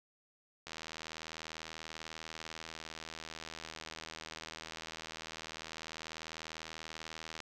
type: click train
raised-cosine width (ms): 0.2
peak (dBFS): -26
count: 541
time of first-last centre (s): 0.67-7.403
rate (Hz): 80.2
effects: none